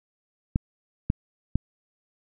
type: clicks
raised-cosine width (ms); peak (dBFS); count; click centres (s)
5; -9; 3; 0.559 / 1.101 / 1.556
effects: none